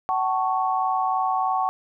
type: chord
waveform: sine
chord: F# minor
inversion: none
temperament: equal with one note detuned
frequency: 756.8 / 880 / 1108.7 Hz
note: F#5 / A5 / C#6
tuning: +39 / 0 / 0 cents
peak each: -23 / -27 / -25 dBFS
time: 0.09-1.69 s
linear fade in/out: 0 ms
effects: none